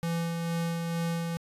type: tone with tremolo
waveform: square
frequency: 167.9 Hz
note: E3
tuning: 32 cents sharp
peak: -28 dBFS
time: 0.03-1.37 s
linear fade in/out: 0 ms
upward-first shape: sine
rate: 2.2 Hz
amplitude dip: 30%
effects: resampled to 32000 Hz